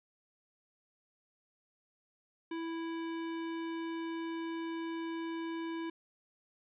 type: tone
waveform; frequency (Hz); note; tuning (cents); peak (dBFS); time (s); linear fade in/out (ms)
square; 329.9; E4; +1; -37; 2.51-5.9; 5
effects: resampled to 8000 Hz